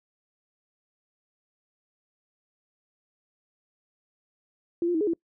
sine tone with pitch steps, 341.8 / 350.8 / 319.2 / 418.8 / 334.1 Hz, F4 / F4 / D#4 / G#4 / E4, -37 / +8 / +44 / +15 / +23 cents, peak -22 dBFS, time 4.82-5.135 s, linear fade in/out 2 ms, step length 63 ms, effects noise-tail reverb RT60 0.1 s tail -24 dB re dry

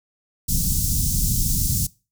pink band-stop noise, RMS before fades -21 dBFS, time 0.48-1.87 s, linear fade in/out 10 ms, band 190 to 5700 Hz, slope 24 dB/octave, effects noise-tail reverb RT60 0.3 s tail -21 dB re dry

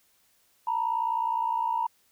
sine tone pair together, 906 / 965.7 Hz, A#5 / B5, -50 / -39 cents, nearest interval minor second, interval 111 cents, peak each -27 dBFS, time 0.67-1.87 s, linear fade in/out 5 ms, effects tanh soft clip ceiling -17 dBFS + white hiss -66 dBFS RMS until 2.11 s

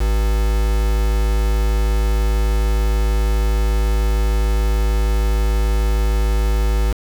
triangle tone with quantisation, 53.3 Hz, G#1, 46 cents sharp, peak -12 dBFS, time 0-6.93 s, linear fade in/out 10 ms, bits 4, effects none

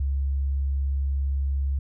sine tone, 68.7 Hz, C#2, 15 cents flat, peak -22 dBFS, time 0-1.79 s, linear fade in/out 5 ms, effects none

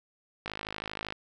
click train, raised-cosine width 0.3 ms, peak -19 dBFS, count 36, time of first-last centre 0.46-1.124 s, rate 52.7 Hz, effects none

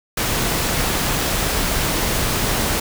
pink noise, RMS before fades -20 dBFS, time 0.17-2.8 s, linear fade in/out 5 ms, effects none

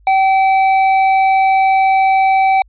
sine tone with tanh clipping, 769 Hz, G5, 33 cents flat, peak -11 dBFS, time 0.07-2.62 s, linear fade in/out 2 ms, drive 18 dB, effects added 50 Hz sine -45 dBFS peak until 2.68 s + resampled to 8000 Hz

